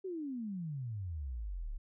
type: exponential sweep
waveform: sine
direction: down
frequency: 391.3 to 32.67 Hz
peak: -37 dBFS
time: 0.04-1.78 s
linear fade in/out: 10 ms
effects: none